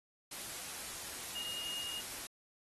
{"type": "tone in noise", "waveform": "sine", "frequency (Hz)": 2855, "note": "F7", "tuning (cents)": 37, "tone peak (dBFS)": -40, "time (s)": [1.35, 2.01], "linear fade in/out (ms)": 5, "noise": "white", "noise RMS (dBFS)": -44, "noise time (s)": [0.31, 2.27], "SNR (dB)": 1, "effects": ["AAC 32 kbps"]}